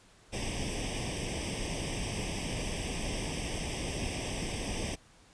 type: noise with comb filter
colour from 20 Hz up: pink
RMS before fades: -35 dBFS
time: 0.32-4.96 s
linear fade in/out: 20 ms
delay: 0.36 ms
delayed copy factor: +0.95
effects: pink hiss -60 dBFS RMS until 5.33 s + resampled to 22050 Hz